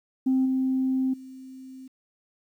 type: tone with level steps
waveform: sine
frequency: 261.6 Hz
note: C4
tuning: in tune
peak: -18 / -21 / -40 dBFS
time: 0.26-1.88 s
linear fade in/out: 10 ms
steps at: 0.45 / 1.13 s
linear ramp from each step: 10 ms
effects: tanh soft clip ceiling -16 dBFS + 10-bit